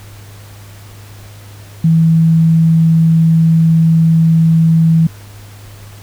sine tone, 162.9 Hz, E3, 20 cents flat, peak -6 dBFS, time 1.84-5.07 s, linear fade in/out 5 ms, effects added 102 Hz sine -33 dBFS peak until 6.02 s + pink hiss -40 dBFS RMS until 6.02 s

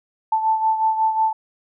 sine beating tone pair, 880 / 885.5 Hz, A5 / A5, 0 / +11 cents, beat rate 5.5 Hz, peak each -17 / -24 dBFS, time 0.32-1.33 s, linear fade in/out 5 ms, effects none

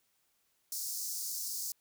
pink high-pass noise, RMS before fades -38 dBFS, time 0.72-1.72 s, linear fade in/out 2 ms, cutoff 4900 Hz, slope 48 dB/octave, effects white hiss -75 dBFS RMS until 1.8 s

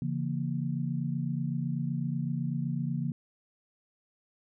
sine chord, A# diminished, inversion first, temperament just, 139.85 / 167.82 / 233.1 Hz, C#3 / E3 / A#3, +16 / +31 / 0 cents, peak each -32 / -33 / -35 dBFS, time 0.02-3.12 s, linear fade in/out 2 ms, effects none

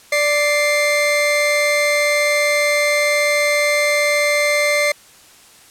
40% pulse tone pair together, 587.3 / 2093 Hz, D5 / C7, 0 / 0 cents, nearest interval octave + minor seventh, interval 2200 cents, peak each -16 dBFS, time 0.12-4.92 s, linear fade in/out 5 ms, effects white hiss -46 dBFS RMS until 5.7 s + low-pass 11000 Hz 12 dB/octave

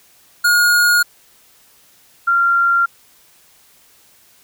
square / sine tone pair in turn, 1434 / 1383.2 Hz, F6 / F6, +45 / -17 cents, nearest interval minor second, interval 62 cents, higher first, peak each -11 dBFS, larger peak neither, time 0.44-1.03 / 2.27-2.86 s, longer neither, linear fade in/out 10 ms, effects white hiss -51 dBFS RMS until 4.43 s

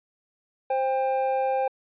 triangle tone pair together, 525.4 / 798 Hz, C5 / G5, +7 / +31 cents, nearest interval perfect fifth, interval 724 cents, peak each -23 dBFS, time 0.7-1.68 s, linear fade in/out 5 ms, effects resampled to 8000 Hz

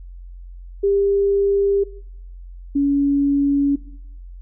sine tone pair in turn, 398.7 / 281.9 Hz, G4 / C#4, +29 / +29 cents, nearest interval tritone, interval 600 cents, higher first, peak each -14 dBFS, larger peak neither, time 0.83-1.84 / 2.75-3.76 s, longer neither, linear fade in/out 10 ms, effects noise-tail reverb RT60 0.7 s tail -19 dB re dry + added 44 Hz sine -34 dBFS peak until 4.41 s

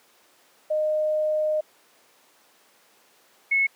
sine tone pair in turn, 615 / 2192 Hz, D#5 / C#7, -20 / -20 cents, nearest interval octave + minor seventh, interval 2200 cents, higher second, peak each -20 / -18 dBFS, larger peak second, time 0.7-1.61 / 3.51-3.67 s, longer first, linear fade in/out 10 ms, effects pink hiss -58 dBFS RMS until 3.75 s + high-pass 400 Hz 12 dB/octave

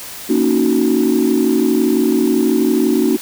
sine chord, D# minor seventh, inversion second, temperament equal with one note detuned, 233.1 / 278.9 / 311.1 / 370 Hz, A#3 / C#4 / D#4 / F#4, 0 / +11 / 0 / 0 cents, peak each -16 dBFS, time 0.29-3.17 s, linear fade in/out 10 ms, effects tanh soft clip ceiling -5 dBFS + white hiss -31 dBFS RMS until 3.21 s

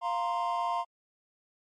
triangle chord, F suspended fourth, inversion none, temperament just, 698.5 / 931.3 / 1047.7 Hz, F5 / Bb5 / C6, 0 / -2 / +2 cents, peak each -30 dBFS, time 0.01-0.85 s, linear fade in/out 50 ms, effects tanh soft clip ceiling -18 dBFS + MP3 48 kbps

